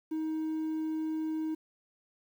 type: tone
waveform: triangle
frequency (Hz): 315.1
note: D#4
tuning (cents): +22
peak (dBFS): -28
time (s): 0.11-1.55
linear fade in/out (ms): 10
effects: tanh soft clip ceiling -24 dBFS + 10-bit